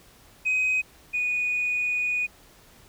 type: tone pair in turn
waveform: sine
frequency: 2518 / 2469 Hz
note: D#7 / D#7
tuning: +20 / -14 cents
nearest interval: unison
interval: 34 cents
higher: first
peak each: -19 / -22 dBFS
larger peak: first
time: 0.45-0.82 / 1.13-2.27 s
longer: second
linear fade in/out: 20 ms
effects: tanh soft clip ceiling -19 dBFS + pink hiss -54 dBFS RMS until 2.88 s

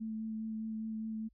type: tone with vibrato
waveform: sine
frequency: 220 Hz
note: A3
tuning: in tune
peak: -36 dBFS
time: 0-1.29 s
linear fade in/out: 20 ms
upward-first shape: sine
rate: 4.9 Hz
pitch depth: 12 cents each way
effects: added 50 Hz sine -66 dBFS peak until 1.33 s

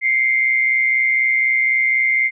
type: tone pair together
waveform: sine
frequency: 2093 / 2217 Hz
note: C7 / C#7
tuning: 0 / 0 cents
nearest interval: minor second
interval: 100 cents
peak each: -14 / -23 dBFS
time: 0.01-2.31 s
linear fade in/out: 50 ms
effects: none

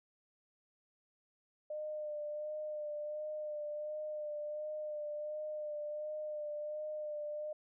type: tone with vibrato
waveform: sine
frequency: 603 Hz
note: D5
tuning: 46 cents sharp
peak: -38 dBFS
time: 1.7-7.53 s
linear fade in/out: 5 ms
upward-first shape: sine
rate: 1.4 Hz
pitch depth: 23 cents each way
effects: none

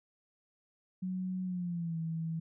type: tone with pitch glide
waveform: sine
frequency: 185 to 162.92 Hz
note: F#3 to E3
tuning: 0 to -20 cents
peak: -33 dBFS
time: 1.02-2.4 s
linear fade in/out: 10 ms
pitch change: -220 cents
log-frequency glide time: 1.44-1.98 s
effects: none

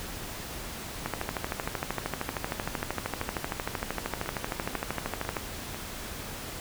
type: two click trains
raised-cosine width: 0.5 ms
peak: -14 / -21 dBFS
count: 57 / 4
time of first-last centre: 1.06-5.368 / 4.26-5.745 s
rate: 13 / 2.02 Hz
effects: pink hiss -39 dBFS RMS until 6.6 s

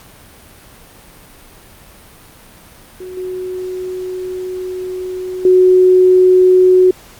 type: tone with level steps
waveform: sine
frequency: 368.6 Hz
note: F#4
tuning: 7 cents flat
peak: -26 / -20 / -5 dBFS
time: 3-6.91 s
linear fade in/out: 5 ms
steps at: 3.17 / 5.45 s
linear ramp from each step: 2 ms
effects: pink hiss -41 dBFS RMS until 7.19 s + Opus 48 kbps

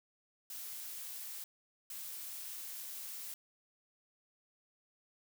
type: noise bursts at uneven times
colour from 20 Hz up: blue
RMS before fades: -45 dBFS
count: 2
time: 0.5-1.44 / 1.9-3.34 s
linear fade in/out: 2 ms
effects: none

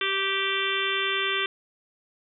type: harmonic tone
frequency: 390 Hz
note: G4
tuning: 9 cents flat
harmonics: 1 / 3 / 4 / 5 / 6 / 7 / 8 / 9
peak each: -32 / -32 / -32 / -32 / -32 / -32 / -32 / -32 dBFS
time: 0.01-1.46 s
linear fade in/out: 2 ms
effects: none

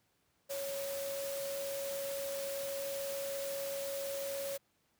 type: tone in noise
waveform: sine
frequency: 554.4 Hz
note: C#5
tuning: in tune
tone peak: -37 dBFS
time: 0.49-4.58 s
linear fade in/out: 20 ms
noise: white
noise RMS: -44 dBFS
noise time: 0.49-4.58 s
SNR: +4 dB
effects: pink hiss -75 dBFS RMS until 4.99 s + high-pass 80 Hz 12 dB/octave

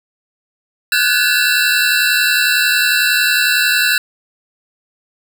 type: tone cluster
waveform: square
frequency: 1464 / 1535 / 1704 / 2693 / 3979 Hz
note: F#6 / G6 / G#6 / E7 / B7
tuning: -19 / -37 / +44 / +36 / +12 cents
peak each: -19 dBFS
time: 0.92-3.98 s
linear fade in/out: 2 ms
effects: none

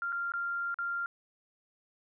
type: tone with dropouts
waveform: sine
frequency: 1391 Hz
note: F6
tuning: 7 cents flat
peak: -31 dBFS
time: 0.02-1.06 s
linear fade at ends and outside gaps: 1 ms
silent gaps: 0.122-0.126 / 0.32-0.337 / 0.743-0.787 s
effects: none

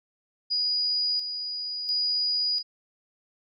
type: tone with tremolo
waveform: sine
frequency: 4908 Hz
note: D#8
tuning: 25 cents flat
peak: -23 dBFS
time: 0.5-2.63 s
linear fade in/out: 20 ms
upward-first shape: square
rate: 0.72 Hz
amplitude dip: 55%
effects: none

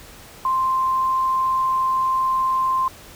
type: tone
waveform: sine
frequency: 1046.5 Hz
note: C6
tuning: in tune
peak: -17 dBFS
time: 0.45-2.88 s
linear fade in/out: 2 ms
effects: pink hiss -43 dBFS RMS until 3.15 s

